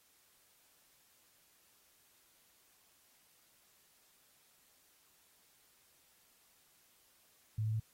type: tone with pitch steps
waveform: sine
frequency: 108.4 / 109.34 / 110.29 Hz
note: A2 / A2 / A2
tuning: -25 / -10 / +5 cents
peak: -32 dBFS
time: 7.58-7.799 s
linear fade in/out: 5 ms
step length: 73 ms
effects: white hiss -69 dBFS RMS until 7.93 s + AAC 48 kbps